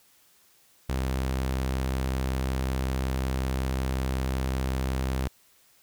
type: tone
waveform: sawtooth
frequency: 65.41 Hz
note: C2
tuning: in tune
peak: -22 dBFS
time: 0.89-5.28 s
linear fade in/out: 5 ms
effects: white hiss -61 dBFS RMS until 5.82 s